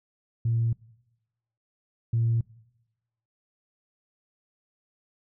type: tone pair in turn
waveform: sine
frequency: 115.3 / 115.3 Hz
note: A#2 / A#2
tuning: -19 / -19 cents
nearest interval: unison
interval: 0 cents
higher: neither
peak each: -21 / -20 dBFS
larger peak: second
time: 0.45-0.73 / 2.13-2.41 s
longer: neither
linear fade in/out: 5 ms
effects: noise-tail reverb RT60 1.0 s tail -23 dB re dry + tanh soft clip ceiling -17 dBFS